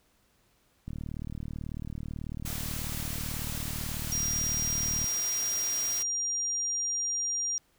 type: click train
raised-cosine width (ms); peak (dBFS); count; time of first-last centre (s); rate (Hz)
5; -25; 160; 0.88-5.042; 38.2
type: noise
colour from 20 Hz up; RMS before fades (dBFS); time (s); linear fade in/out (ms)
white; -38; 2.45-6.03; 10
type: tone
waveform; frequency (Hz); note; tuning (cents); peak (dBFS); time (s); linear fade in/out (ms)
sine; 5700; F8; +34; -28; 4.12-7.58; 0
effects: pink hiss -68 dBFS RMS until 7.78 s